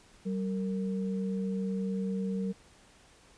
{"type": "tone pair together", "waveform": "sine", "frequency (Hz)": [191.79, 460], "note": ["G3", "A#4"], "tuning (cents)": [-38, -23], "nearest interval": "octave + minor third", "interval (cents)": 1515, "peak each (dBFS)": [-30, -38], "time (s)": [0.25, 2.53], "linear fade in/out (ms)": 20, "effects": ["pink hiss -59 dBFS RMS until 3.37 s", "resampled to 22050 Hz"]}